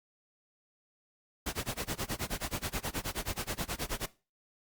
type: noise with tremolo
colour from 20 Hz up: pink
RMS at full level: -33 dBFS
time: 1.46-4.06 s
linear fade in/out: 5 ms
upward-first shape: sine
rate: 9.4 Hz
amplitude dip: 100%
effects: noise-tail reverb RT60 0.3 s tail -19 dB re dry + Opus 48 kbps